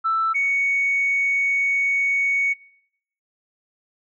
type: tone pair in turn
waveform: sine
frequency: 1325 / 2228 Hz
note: E6 / C#7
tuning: +9 / +8 cents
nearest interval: major sixth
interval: 899 cents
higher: second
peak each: -17 dBFS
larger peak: neither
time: 0.04-0.34 / 0.34-2.54 s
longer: second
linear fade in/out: 20 ms
effects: noise-tail reverb RT60 0.8 s tail -26 dB re dry + tanh soft clip ceiling -13 dBFS